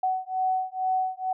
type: beating tone pair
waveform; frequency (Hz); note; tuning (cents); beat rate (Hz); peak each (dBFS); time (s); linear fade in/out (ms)
sine; 748 / 750.2; F#5 / F#5; +19 / +24; 2.2; -27; 0.03-1.33; 5
effects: none